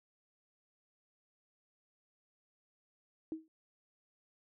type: tone with exponential decay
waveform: sine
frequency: 318.6 Hz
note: D#4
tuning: 41 cents sharp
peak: -33 dBFS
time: 3.32-3.48 s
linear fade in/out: 1 ms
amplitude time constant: 34 ms
effects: none